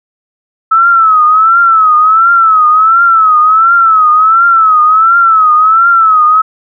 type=tone with vibrato; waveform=sine; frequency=1304 Hz; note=E6; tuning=19 cents flat; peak=-3 dBFS; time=0.71-6.42 s; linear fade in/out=10 ms; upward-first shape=triangle; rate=1.4 Hz; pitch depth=120 cents each way; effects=none